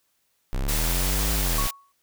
square linear two-way sweep, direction up then down, 30.87 to 55 to 30.87 Hz, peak -24 dBFS, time 0.53-1.67 s, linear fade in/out 0 ms, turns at 1.33 s
white high-pass noise, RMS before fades -28 dBFS, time 0.68-1.71 s, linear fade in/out 10 ms, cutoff 450 Hz, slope 96 dB/octave
sine tone with exponential decay, 1111 Hz, C#6, 4 cents sharp, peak -25 dBFS, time 1.58-1.92 s, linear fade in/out 2 ms, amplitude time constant 73 ms
effects white hiss -70 dBFS RMS until 2.02 s

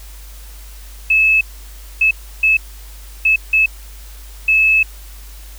sine tone bursts at uneven times, 2600 Hz, E7, 24 cents flat, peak -9 dBFS, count 6, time 1.1-1.41 / 2.01-2.11 / 2.43-2.57 / 3.25-3.36 / 3.53-3.66 / 4.48-4.83 s, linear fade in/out 5 ms, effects added 50 Hz sine -33 dBFS peak until 5.58 s + white hiss -42 dBFS RMS until 5.58 s

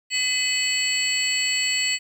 sine tone cluster, 2015 / 2561 / 2991 / 4425 / 7710 Hz, B6 / D#7 / F#7 / C#8 / B8, +34 / +49 / +18 / -4 / -43 cents, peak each -26 dBFS, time 0.1-1.99 s, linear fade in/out 50 ms, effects tanh soft clip ceiling -14 dBFS + 9-bit

